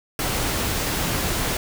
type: noise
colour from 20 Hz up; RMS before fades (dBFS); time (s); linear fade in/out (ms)
pink; -24; 0.19-1.57; 2
effects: none